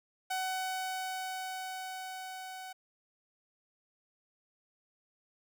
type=tone with level ramp; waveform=sawtooth; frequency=750 Hz; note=F#5; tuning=23 cents sharp; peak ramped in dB=-28 to -39 dBFS; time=0.3-2.73 s; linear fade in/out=10 ms; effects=none